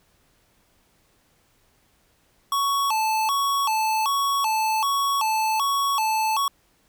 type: tone with vibrato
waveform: square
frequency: 987.8 Hz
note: B5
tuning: in tune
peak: -21 dBFS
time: 2.52-6.48 s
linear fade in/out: 2 ms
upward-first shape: square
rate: 1.3 Hz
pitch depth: 210 cents each way
effects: pink hiss -63 dBFS RMS until 6.88 s